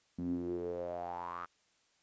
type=tone with band-pass filter sweep; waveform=sawtooth; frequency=87.31 Hz; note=F2; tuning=in tune; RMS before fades=-39 dBFS; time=0.18-1.46 s; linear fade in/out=10 ms; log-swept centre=220 to 1300 Hz; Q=7.8; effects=white hiss -72 dBFS RMS until 2.02 s + resampled to 16000 Hz